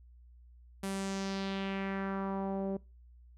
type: tone with low-pass filter sweep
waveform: sawtooth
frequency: 194.5 Hz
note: G3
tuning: 13 cents flat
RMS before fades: -36 dBFS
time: 0.83-2.77 s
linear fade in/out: 5 ms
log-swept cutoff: 11000 to 510 Hz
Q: 2.1
effects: noise-tail reverb RT60 0.3 s tail -23 dB re dry + added 60 Hz sine -54 dBFS peak until 3.37 s